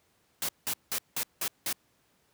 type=noise bursts; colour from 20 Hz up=white; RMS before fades=-31 dBFS; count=6; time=0.42-1.728 s; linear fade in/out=2 ms; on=68 ms; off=180 ms; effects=pink hiss -69 dBFS RMS until 2.33 s + high-pass 80 Hz 12 dB/octave